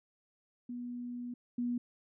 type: tone pair in turn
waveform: sine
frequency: 243.5 / 242.4 Hz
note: B3 / B3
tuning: -24 / -32 cents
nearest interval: unison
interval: 8 cents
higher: first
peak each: -38 / -31 dBFS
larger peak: second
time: 0.69-1.34 / 1.58-1.78 s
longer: first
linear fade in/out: 5 ms
effects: none